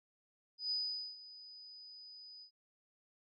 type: tone with ADSR envelope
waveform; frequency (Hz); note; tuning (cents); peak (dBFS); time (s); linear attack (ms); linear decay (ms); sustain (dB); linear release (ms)
sine; 4978; D#8; 0; -33; 0.58-2.51; 130; 450; -18; 88
effects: none